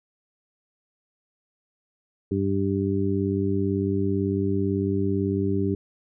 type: harmonic tone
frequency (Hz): 98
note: G2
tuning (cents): 0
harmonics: 1 / 2 / 3 / 4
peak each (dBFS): -27 / -27 / -27 / -27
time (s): 2.31-5.75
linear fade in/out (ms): 5
effects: none